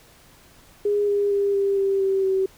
sine tone with pitch steps, 411 / 406 / 401.1 / 396.3 / 391.5 / 386.8 / 382.1 Hz, G#4 / G#4 / G4 / G4 / G4 / G4 / G4, -18 / -39 / +40 / +19 / -2 / -23 / -44 cents, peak -18 dBFS, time 0.85-2.46 s, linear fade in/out 5 ms, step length 230 ms, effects pink hiss -52 dBFS RMS until 2.57 s

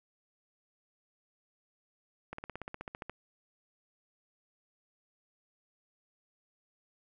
slowing click train, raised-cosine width 0.5 ms, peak -25 dBFS, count 13, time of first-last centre 2.33-3.096 s, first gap 54 ms, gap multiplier 1.03, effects none

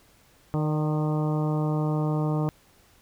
harmonic tone with a mistuned harmonic, 153.3 Hz, D#3, 25 cents flat, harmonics 1 / 2 / 3 / 4 / 5 / 6 / 7 / 8, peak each -24 / -30 / -34 / -36 / -38 / -40 / -41 / -42 dBFS, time 0.54-2.49 s, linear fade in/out 0 ms, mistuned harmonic 4, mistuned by -32 cents, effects pink hiss -59 dBFS RMS until 3.01 s

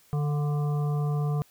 harmonic tone with a mistuned harmonic, 147.6 Hz, D3, 9 cents sharp, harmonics 1 / 3 / 5 / 7 / 8, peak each -24 / -37 / -40 / -45 / -44 dBFS, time 0.13-1.42 s, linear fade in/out 0 ms, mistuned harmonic 5, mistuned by -37 cents, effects white hiss -60 dBFS RMS until 1.5 s

